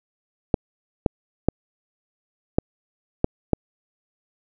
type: clicks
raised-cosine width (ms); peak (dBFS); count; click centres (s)
2; -3; 6; 0.542 / 1.062 / 1.486 / 2.585 / 3.244 / 3.533
effects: none